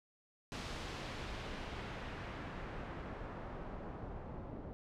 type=noise with low-pass filter sweep; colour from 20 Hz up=pink; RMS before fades=-45 dBFS; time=0.52-4.73 s; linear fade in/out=0 ms; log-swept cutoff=5400 to 640 Hz; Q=0.81; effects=none